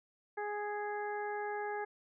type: harmonic tone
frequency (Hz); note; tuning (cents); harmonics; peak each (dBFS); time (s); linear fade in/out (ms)
415.3; G#4; 0; 1 / 2 / 3 / 4 / 5; -39 / -39 / -50 / -44 / -51; 0.37-1.85; 10
effects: none